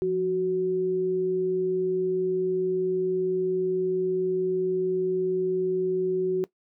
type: tone pair together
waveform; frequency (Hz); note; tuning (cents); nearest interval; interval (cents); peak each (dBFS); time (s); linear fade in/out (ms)
sine; 174.61 / 371.7; F3 / F#4; 0 / +8; octave + minor second; 1308; -34 / -22; 0.02-6.44; 0
effects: noise-tail reverb RT60 0.1 s tail -19 dB re dry

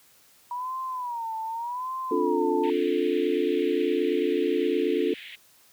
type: tone with vibrato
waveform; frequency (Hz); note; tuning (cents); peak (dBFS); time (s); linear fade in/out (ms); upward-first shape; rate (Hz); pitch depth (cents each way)
sine; 962; B5; -46; -29; 0.51-2.7; 2; sine; 0.85; 140
type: chord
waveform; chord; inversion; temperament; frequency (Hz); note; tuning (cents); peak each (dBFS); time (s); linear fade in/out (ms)
sine; D minor seventh; third; just; 264.3 / 293.7 / 352.4 / 440.5; C4 / D4 / F4 / A4; +18 / 0 / +16 / +2; -32 / -28 / -26 / -26; 2.11-5.14; 5
type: band-pass noise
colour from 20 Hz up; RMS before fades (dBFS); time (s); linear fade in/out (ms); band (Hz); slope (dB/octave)
pink; -43; 2.63-5.36; 10; 1900 to 3600; 48
effects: white hiss -58 dBFS RMS until 5.72 s + high-pass 60 Hz 12 dB/octave

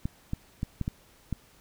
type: clicks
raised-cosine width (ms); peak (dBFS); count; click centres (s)
5; -17; 6; 0.055 / 0.334 / 0.631 / 0.813 / 0.879 / 1.327
effects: pink hiss -59 dBFS RMS until 1.6 s

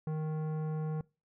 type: tone with tanh clipping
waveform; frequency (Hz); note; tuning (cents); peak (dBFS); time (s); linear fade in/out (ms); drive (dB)
sine; 155.56; D#3; 0; -34; 0.07-1.01; 2; 14
effects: noise-tail reverb RT60 0.3 s tail -23 dB re dry

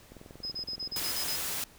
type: click train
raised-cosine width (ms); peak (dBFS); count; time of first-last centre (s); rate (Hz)
2; -34; 20; 0.12-1.016; 21.2
type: tone bursts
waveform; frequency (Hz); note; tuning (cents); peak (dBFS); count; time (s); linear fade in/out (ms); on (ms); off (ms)
sine; 5070; D#8; +32; -33; 8; 0.43-1.365; 10; 88; 33
type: noise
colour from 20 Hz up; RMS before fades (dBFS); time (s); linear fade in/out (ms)
white; -34; 0.96-1.64; 2
effects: pink hiss -56 dBFS RMS until 1.78 s

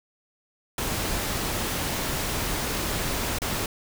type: noise with dropouts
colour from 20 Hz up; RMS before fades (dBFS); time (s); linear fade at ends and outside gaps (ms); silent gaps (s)
pink; -28; 0.78-3.66; 2; 3.386-3.418
effects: none

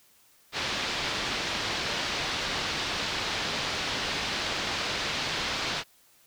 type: low-pass noise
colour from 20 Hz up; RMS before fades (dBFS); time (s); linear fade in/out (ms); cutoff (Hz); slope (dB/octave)
white; -31; 0.52-5.84; 50; 4700; 24
effects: white hiss -61 dBFS RMS until 6.26 s

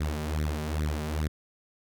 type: tone with flanger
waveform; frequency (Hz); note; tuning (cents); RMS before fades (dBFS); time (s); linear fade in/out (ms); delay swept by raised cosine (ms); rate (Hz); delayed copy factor
sawtooth; 76.1; D#2; -38; -30; 0-1.28; 10; 0.5 to 5.1; 2.4; +0.85
effects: none

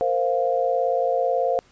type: chord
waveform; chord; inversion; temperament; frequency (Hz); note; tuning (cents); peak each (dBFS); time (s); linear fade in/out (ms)
sine; Bb suspended second; none; just; 466.2 / 524.4 / 699.2; Bb4 / C5 / F5; 0 / +4 / +2; -26 / -22 / -23; 0.01-1.59; 0
effects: pink hiss -57 dBFS RMS until 1.71 s + resampled to 16000 Hz

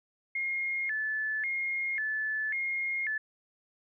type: tone with vibrato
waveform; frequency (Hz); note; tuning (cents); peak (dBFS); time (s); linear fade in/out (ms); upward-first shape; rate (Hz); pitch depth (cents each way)
sine; 1929; B6; -41; -29; 0.35-3.18; 5; square; 0.92; 180
effects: none

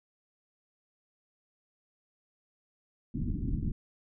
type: low-pass noise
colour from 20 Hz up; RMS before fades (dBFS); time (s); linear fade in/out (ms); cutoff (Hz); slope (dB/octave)
pink; -32; 3.14-3.72; 5; 300; 48
effects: none

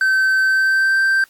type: tone with pitch glide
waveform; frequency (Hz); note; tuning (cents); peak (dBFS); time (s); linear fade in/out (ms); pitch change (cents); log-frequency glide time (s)
triangle; 1542 to 1566.2; G6 to G6; -29 to -2; -11; 0.01-1.24; 2; +27; 0.44-0.99
effects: white hiss -53 dBFS RMS until 1.29 s + AAC 64 kbps

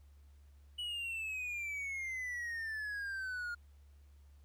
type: exponential sweep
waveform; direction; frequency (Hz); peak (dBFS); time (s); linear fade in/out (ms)
triangle; down; 2960 to 1413; -36; 0.78-3.55; 10
effects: added 71 Hz sine -57 dBFS peak until 4.44 s + pink hiss -75 dBFS RMS until 4.44 s

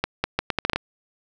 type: accelerating click train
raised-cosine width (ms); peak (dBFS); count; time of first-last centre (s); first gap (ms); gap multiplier
0.3; -5; 9; 0.04-0.76; 200; 0.75
effects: none

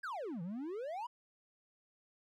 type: exponential two-way sweep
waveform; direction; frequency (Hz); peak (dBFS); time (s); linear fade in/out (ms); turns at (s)
triangle; down then up; 1698 to 160.4 to 1014; -37; 0.03-1.07; 10; 0.42
effects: none

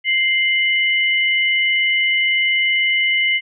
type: tone pair together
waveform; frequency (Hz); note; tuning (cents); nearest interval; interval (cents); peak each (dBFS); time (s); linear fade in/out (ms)
sine; 2093 / 2964; C7 / F#7; 0 / +2; tritone; 602; -15 / -20; 0.04-3.41; 50
effects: none

